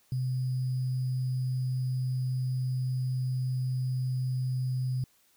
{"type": "tone with sample-and-hold", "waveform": "sine", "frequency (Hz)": 128.2, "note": "C3", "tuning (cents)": -35, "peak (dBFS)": -27, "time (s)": [0.12, 5.04], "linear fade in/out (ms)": 2, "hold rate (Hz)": 4900, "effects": ["white hiss -66 dBFS RMS until 5.36 s"]}